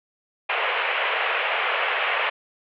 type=band-pass noise; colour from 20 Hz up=white; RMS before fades=-24 dBFS; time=0.49-2.3 s; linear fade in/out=10 ms; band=450 to 2900 Hz; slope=48 dB/octave; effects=none